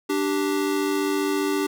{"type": "tone pair together", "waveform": "square", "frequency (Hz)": [294.8, 389.6], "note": ["D4", "G4"], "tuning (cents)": [7, -11], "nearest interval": "perfect fourth", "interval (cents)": 482, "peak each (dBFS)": -25, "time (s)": [0.09, 1.67], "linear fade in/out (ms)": 10, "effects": []}